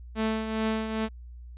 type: tone with tremolo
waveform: sawtooth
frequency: 220 Hz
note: A3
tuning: in tune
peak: -20 dBFS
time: 0.15-1.09 s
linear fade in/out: 50 ms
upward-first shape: triangle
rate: 2.4 Hz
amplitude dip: 60%
effects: added 60 Hz sine -41 dBFS peak until 1.57 s + resampled to 8000 Hz